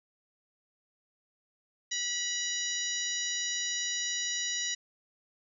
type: harmonic tone with a mistuned harmonic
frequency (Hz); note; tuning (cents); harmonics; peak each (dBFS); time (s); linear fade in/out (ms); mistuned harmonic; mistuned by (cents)
977; B5; -19; 2 / 3 / 4 / 5 / 6 / 7; -38 / -40 / -36 / -43 / -35 / -38; 1.91-4.75; 10; 6; -29
effects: none